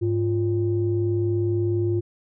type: tone pair together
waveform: sine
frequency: 103.83 / 348.3 Hz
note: G#2 / F4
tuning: 0 / -5 cents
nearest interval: octave + major sixth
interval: 2095 cents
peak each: -22 dBFS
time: 0.01-2.01 s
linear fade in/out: 20 ms
effects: tanh soft clip ceiling -12 dBFS